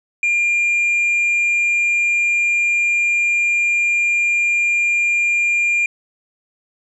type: tone with hard clipping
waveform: triangle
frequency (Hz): 2400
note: D7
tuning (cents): +37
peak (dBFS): -13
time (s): 0.23-5.86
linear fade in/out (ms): 2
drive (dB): 1
effects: resampled to 22050 Hz